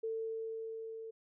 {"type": "tone with level ramp", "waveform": "sine", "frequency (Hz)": 447.6, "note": "A4", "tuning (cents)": 30, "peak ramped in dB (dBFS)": [-34, -43], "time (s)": [0.03, 1.11], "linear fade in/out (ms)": 10, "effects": []}